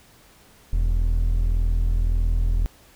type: tone pair together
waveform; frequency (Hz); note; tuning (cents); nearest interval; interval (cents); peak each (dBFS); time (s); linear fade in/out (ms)
triangle; 40.84 / 82.6; E1 / E2; -15 / +4; octave; 1219; -16 / -26; 0.73-2.66; 0
effects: pink hiss -53 dBFS RMS until 2.95 s